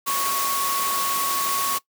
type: tone in noise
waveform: sine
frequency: 1108.7 Hz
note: C#6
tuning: in tune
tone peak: -24 dBFS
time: 0.06-1.79 s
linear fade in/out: 20 ms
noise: white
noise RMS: -26 dBFS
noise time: 0.06-1.79 s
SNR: -1 dB
effects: noise-tail reverb RT60 0.1 s tail -20 dB re dry + high-pass 200 Hz 12 dB/octave